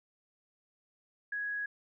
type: tone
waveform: sine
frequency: 1665 Hz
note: G#6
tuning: 4 cents sharp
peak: -33 dBFS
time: 1.32-1.66 s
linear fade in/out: 5 ms
effects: none